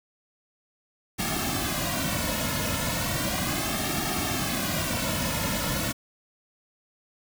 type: noise with flanger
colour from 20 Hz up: pink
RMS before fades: -28 dBFS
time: 1.18-5.93 s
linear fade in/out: 20 ms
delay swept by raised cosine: 2 to 2.57 ms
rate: 0.35 Hz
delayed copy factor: -1
effects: none